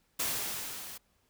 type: noise with level ramp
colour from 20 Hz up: white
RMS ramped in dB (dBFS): -31 to -45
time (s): 0.19-0.98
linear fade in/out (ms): 10
effects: pink hiss -72 dBFS RMS until 1.29 s